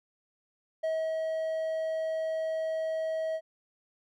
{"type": "tone with ADSR envelope", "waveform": "triangle", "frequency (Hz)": 640, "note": "D#5", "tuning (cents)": 49, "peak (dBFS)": -25, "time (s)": [0.83, 3.41], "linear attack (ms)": 12, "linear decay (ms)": 280, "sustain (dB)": -2, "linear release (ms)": 58, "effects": []}